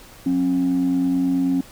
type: tone pair together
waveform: sine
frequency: 180.69 / 270 Hz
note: F#3 / C#4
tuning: -41 / -45 cents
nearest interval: perfect fifth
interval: 696 cents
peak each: -24 / -16 dBFS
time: 0.26-1.61 s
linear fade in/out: 5 ms
effects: tanh soft clip ceiling -13 dBFS + pink hiss -45 dBFS RMS until 1.71 s